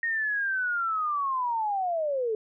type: linear sweep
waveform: sine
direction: down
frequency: 1864.7 to 421 Hz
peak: -25 dBFS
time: 0.03-2.35 s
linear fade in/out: 2 ms
effects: none